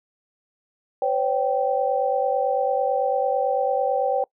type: tone cluster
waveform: sine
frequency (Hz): 510 / 559 / 779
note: C5 / C#5 / G5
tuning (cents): -44 / +14 / -11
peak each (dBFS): -24 / -24 / -23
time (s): 1.02-4.24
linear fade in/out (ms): 2
effects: noise-tail reverb RT60 0.1 s tail -24 dB re dry